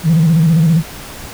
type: tone with vibrato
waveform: sine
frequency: 162.3 Hz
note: E3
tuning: 27 cents flat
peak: -6 dBFS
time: 0.03-0.83 s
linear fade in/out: 50 ms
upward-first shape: square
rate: 15 Hz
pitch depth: 82 cents each way
effects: tanh soft clip ceiling -4 dBFS + pink hiss -31 dBFS RMS until 1.33 s